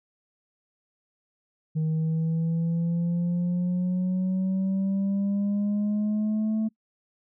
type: exponential sweep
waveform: sine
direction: up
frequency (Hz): 156.6 to 220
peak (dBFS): -20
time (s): 1.75-6.69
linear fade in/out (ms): 20
effects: noise-tail reverb RT60 0.1 s tail -25 dB re dry + tanh soft clip ceiling -22 dBFS